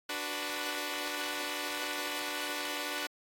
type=chord; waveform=5% pulse; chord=B minor; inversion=first; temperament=equal; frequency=293.7 / 370 / 493.9 Hz; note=D4 / F#4 / B4; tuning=0 / 0 / 0 cents; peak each=-26 / -29 / -28 dBFS; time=0.09-3.07 s; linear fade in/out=5 ms; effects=AAC 64 kbps

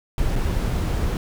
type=noise with dropouts; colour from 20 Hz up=brown; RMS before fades=-22 dBFS; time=0.18-1.17 s; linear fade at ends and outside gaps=1 ms; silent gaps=0.357-0.361 s; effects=none

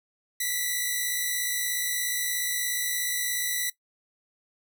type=tone pair together; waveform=5% pulse; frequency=1943.1 / 2000 Hz; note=B6 / B6; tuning=-29 / +21 cents; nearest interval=unison; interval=50 cents; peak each=-19 / -18 dBFS; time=0.4-3.7 s; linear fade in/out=5 ms; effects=noise-tail reverb RT60 0.1 s tail -18 dB re dry

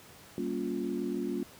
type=chord; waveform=sine; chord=G half-diminished seventh; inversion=none; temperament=just; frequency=196 / 235.2 / 282.2 / 352.8 Hz; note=G3 / Bb3 / Db4 / F4; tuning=0 / +16 / +31 / +18 cents; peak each=-38 / -36 / -36 / -35 dBFS; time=0.38-1.43 s; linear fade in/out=0 ms; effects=pink hiss -53 dBFS RMS until 1.59 s + high-pass 80 Hz 12 dB/octave

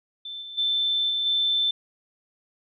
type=tone with level steps; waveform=sine; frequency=3539 Hz; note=A7; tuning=9 cents sharp; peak=-33 / -36 / -21 / -23 / -20 dBFS; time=0.25-1.71 s; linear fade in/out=5 ms; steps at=0.41 / 0.57 / 1.09 / 1.25 s; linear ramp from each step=20 ms; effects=none

